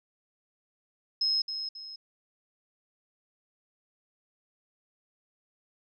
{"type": "tone with echo", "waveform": "sine", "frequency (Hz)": 5150, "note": "E8", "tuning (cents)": -41, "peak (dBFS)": -24, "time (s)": [1.21, 1.42], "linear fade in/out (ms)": 5, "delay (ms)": 270, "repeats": 2, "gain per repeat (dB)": -8, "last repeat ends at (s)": 1.96, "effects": []}